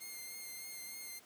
5% pulse tone with vibrato, 2116 Hz, C7, 19 cents sharp, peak -35 dBFS, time 0-1.2 s, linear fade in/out 20 ms, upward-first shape sine, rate 3.3 Hz, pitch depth 18 cents each way, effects pink hiss -61 dBFS RMS until 1.25 s + high-pass 200 Hz 12 dB/octave

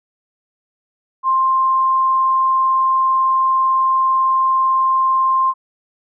sine tone, 1053 Hz, C6, 11 cents sharp, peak -12 dBFS, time 1.23-5.54 s, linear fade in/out 50 ms, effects none

